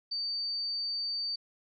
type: tone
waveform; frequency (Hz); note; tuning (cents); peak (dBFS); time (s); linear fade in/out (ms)
sine; 4600; D8; -37; -31; 0.11-1.36; 10
effects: none